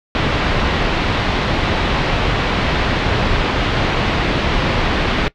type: low-pass noise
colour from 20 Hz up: pink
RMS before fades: -17 dBFS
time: 0.15-5.28 s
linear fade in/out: 0 ms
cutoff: 3800 Hz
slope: 24 dB/octave
effects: noise-tail reverb RT60 0.1 s tail -20 dB re dry